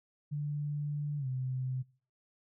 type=tone with pitch glide; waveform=sine; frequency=146.83 to 129.31 Hz; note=D3 to C3; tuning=0 to -20 cents; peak=-32 dBFS; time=0.31-1.83 s; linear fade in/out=20 ms; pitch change=-220 cents; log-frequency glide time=1.18-1.27 s; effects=noise-tail reverb RT60 0.4 s tail -22 dB re dry